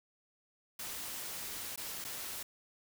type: noise with dropouts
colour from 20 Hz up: white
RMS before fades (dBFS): -42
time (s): 0.79-2.43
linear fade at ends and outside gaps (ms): 5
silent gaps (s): 1.76-1.775 / 2.043-2.048
effects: none